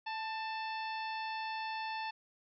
harmonic tone with a mistuned harmonic, 880 Hz, A5, in tune, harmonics 1 / 2 / 3 / 4 / 5 / 6, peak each -38 / -45 / -45 / -51 / -50 / -55 dBFS, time 0.06-2.11 s, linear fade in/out 10 ms, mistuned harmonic 2, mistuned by +26 cents, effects none

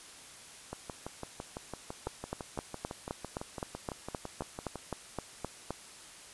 two click trains, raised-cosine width 1 ms, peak -20 / -24 dBFS, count 15 / 25, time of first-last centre 2.07-5.706 / 0.73-4.757 s, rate 3.85 / 5.96 Hz, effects white hiss -51 dBFS RMS until 6.33 s + resampled to 24000 Hz

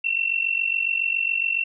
sine tone with amplitude modulation, 2708 Hz, E7, 46 cents sharp, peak -17 dBFS, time 0.04-1.64 s, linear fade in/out 10 ms, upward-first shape sine, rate 47.2 Hz, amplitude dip 80%, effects none

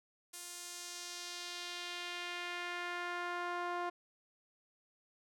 sawtooth tone with band-pass filter sweep, 351.6 Hz, F4, 12 cents sharp, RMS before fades -42 dBFS, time 0.33-3.9 s, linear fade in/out 10 ms, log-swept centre 9200 to 940 Hz, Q 1.3, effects none

